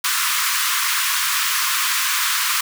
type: high-pass noise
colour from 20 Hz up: pink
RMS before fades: -20 dBFS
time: 0.04-2.61 s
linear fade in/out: 5 ms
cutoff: 1000 Hz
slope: 96 dB/octave
effects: none